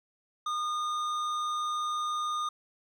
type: tone with hard clipping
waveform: sine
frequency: 1221 Hz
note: D#6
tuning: 33 cents flat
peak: -31 dBFS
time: 0.46-2.49 s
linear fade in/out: 5 ms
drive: 10 dB
effects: none